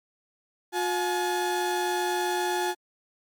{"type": "tone pair together", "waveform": "35% pulse", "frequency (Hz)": [358.2, 851.9], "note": ["F4", "G#5"], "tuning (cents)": [44, 44], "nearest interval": "octave + minor third", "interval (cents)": 1500, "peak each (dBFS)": -26, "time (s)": [0.72, 2.75], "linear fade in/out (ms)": 50, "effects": ["MP3 96 kbps"]}